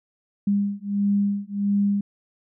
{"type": "beating tone pair", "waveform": "sine", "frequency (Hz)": [201, 202.5], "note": ["G3", "G#3"], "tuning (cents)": [44, -43], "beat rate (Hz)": 1.5, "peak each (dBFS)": -23, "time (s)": [0.47, 2.01], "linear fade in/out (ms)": 5, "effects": []}